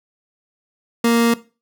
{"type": "tone", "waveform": "30% pulse", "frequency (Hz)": 233.1, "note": "A#3", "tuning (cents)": 0, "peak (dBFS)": -10, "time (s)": [1.04, 1.34], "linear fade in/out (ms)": 5, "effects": ["noise-tail reverb RT60 0.3 s tail -17 dB re dry"]}